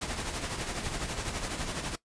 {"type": "noise with tremolo", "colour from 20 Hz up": "pink", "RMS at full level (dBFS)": -32, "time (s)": [0.01, 1.96], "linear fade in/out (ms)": 10, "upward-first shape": "triangle", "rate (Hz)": 12, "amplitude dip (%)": 60, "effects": ["noise-tail reverb RT60 0.1 s tail -18 dB re dry", "resampled to 22050 Hz"]}